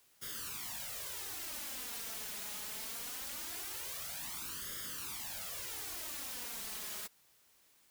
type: noise with flanger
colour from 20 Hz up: white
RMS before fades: -43 dBFS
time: 0.21-7.08 s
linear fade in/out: 20 ms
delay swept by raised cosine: 0.59 to 4.79 ms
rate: 0.22 Hz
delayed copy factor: +0.8
effects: white hiss -68 dBFS RMS until 7.9 s